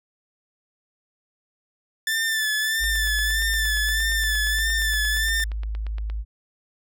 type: tone with vibrato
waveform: sawtooth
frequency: 1760 Hz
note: A6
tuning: in tune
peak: -18 dBFS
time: 2.07-5.44 s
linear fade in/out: 2 ms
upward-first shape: sine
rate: 1.6 Hz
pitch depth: 41 cents each way
type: tone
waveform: sine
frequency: 53.4 Hz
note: G#1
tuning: 49 cents sharp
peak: -25 dBFS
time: 2.79-6.25 s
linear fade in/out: 50 ms
type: click train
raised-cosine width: 0.3 ms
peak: -25 dBFS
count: 29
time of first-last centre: 2.84-6.1 s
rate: 8.59 Hz
effects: none